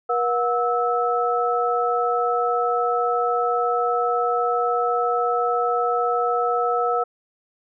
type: tone cluster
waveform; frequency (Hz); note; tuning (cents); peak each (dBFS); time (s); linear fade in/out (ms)
sine; 480.3 / 724 / 1306; B4 / F#5 / E6; -48 / -38 / -17; -23; 0.09-7.04; 10
effects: none